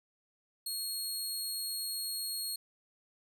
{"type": "tone", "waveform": "20% pulse", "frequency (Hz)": 4297, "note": "C8", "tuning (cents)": 45, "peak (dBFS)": -29, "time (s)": [0.66, 2.56], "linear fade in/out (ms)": 5, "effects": []}